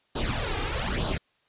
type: noise with flanger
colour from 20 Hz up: pink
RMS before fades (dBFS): -28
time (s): 0.15-1.18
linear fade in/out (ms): 10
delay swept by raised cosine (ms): 0.22 to 2.52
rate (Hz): 1.1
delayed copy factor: +0.75
effects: white hiss -68 dBFS RMS until 1.48 s + resampled to 8000 Hz